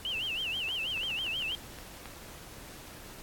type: tone with vibrato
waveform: sine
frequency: 2883 Hz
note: F#7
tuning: 46 cents flat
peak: -31 dBFS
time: 0.05-1.55 s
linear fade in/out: 0 ms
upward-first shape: sine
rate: 6.2 Hz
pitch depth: 180 cents each way
type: clicks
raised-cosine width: 0.3 ms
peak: -28 dBFS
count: 10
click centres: 0.688 / 0.976 / 1.033 / 1.104 / 1.188 / 1.266 / 1.424 / 1.52 / 1.787 / 2.057 s
effects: pink hiss -48 dBFS RMS until 3.22 s + AAC 64 kbps